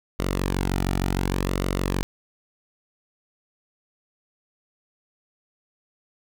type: tone with flanger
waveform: sawtooth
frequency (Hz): 46.47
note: F#1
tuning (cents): +8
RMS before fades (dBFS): -25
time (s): 0.19-2.03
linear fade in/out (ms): 0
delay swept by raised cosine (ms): 1.2 to 1.91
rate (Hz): 0.68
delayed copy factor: -0.55
effects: none